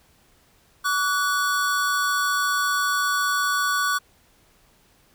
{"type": "tone pair together", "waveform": "square", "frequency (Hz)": [1142, 1476.6], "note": ["D6", "F#6"], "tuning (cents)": [-49, -4], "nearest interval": "major third", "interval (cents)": 445, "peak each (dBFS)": -24, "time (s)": [0.84, 3.99], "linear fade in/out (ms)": 20, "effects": ["pink hiss -59 dBFS RMS until 5.14 s"]}